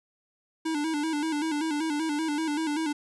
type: tone with vibrato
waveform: square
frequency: 307.3 Hz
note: D#4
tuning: 21 cents flat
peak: -27 dBFS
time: 0.65-2.93 s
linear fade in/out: 10 ms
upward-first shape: square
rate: 5.2 Hz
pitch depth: 78 cents each way
effects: resampled to 24000 Hz